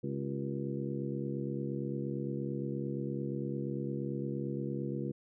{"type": "harmonic tone with a mistuned harmonic", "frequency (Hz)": 68.7, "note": "C#2", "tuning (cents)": -15, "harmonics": [2, 3, 4, 5, 6, 7], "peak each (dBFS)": [-38, -39, -42, -40, -46, -44], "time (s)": [0.03, 5.12], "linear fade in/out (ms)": 10, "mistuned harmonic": 6, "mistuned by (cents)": -100, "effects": []}